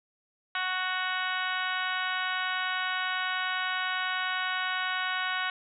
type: harmonic tone with a mistuned harmonic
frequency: 370 Hz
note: F#4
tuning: in tune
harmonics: 2 / 3 / 4 / 5 / 6 / 7 / 8 / 9 / 10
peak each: -38 / -35 / -32 / -37 / -38 / -42 / -38 / -43 / -41 dBFS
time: 0.55-5.5 s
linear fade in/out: 2 ms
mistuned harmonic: 10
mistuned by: +33 cents
effects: none